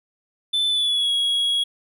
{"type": "tone with pitch glide", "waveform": "triangle", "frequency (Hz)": [3520, 3322], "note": ["A7", "G#7"], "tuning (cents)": [0, 0], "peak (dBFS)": -17, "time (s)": [0.53, 1.64], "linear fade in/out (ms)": 10, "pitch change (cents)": -100, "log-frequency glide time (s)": [0.68, 1.11], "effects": []}